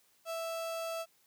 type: tone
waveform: 35% pulse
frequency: 659.3 Hz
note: E5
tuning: in tune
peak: -34 dBFS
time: 0.25-1.06 s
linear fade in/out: 50 ms
effects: white hiss -69 dBFS RMS until 1.26 s + high-pass 80 Hz 12 dB/octave